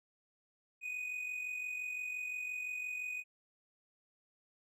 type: tone with amplitude modulation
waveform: triangle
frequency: 2489 Hz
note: D#7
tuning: in tune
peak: -34 dBFS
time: 0.81-3.24 s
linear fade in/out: 50 ms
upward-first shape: sine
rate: 45.8 Hz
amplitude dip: 50%
effects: none